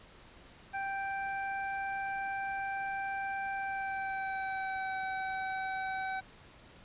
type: tone with pitch glide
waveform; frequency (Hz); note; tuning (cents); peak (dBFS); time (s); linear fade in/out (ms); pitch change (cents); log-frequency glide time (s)
25% pulse; 784 to 763; G5 to G5; 0 to -47; -30; 0.73-6.21; 20; -47; 3.54-4.98
effects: pink hiss -56 dBFS RMS until 6.84 s + resampled to 8000 Hz